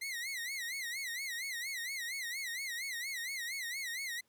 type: tone with vibrato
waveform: sawtooth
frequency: 2021 Hz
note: B6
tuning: 39 cents sharp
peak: -34 dBFS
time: 0.01-4.21 s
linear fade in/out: 10 ms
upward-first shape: sine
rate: 4.3 Hz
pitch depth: 160 cents each way
effects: pink hiss -75 dBFS RMS until 4.28 s + high-pass 100 Hz 12 dB/octave